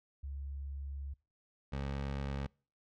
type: tone pair in turn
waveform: sine / 20% pulse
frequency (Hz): 69.5 / 69.06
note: C#2 / C#2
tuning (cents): +5 / -6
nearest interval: unison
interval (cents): 11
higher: first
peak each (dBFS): -39 / -31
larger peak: second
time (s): 0.23-1.14 / 1.72-2.47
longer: first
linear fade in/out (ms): 10
effects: noise-tail reverb RT60 0.4 s tail -26 dB re dry + low-pass 4000 Hz 12 dB/octave